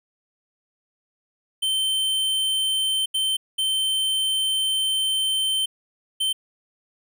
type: tone bursts at uneven times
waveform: square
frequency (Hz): 3100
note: G7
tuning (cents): -20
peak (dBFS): -21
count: 4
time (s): 1.62-3.06 / 3.14-3.37 / 3.58-5.66 / 6.2-6.33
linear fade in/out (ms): 10
effects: none